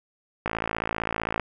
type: click train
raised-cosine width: 0.5 ms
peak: -11 dBFS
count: 53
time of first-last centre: 0.46-1.397 s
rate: 55.5 Hz
effects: none